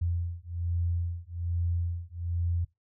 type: beating tone pair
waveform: sine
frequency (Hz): 85.4 / 86.6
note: F2 / F2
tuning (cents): -38 / -14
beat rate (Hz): 1.2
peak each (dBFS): -31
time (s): 0.01-2.65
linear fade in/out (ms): 10
effects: noise-tail reverb RT60 0.2 s tail -22 dB re dry